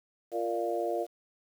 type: harmonic tone with a mistuned harmonic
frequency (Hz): 116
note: A#2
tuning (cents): -8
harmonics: 3 / 4 / 5 / 6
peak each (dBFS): -34 / -34 / -34 / -34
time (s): 0.31-1.07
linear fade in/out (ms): 50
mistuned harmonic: 5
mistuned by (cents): +30
effects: 9-bit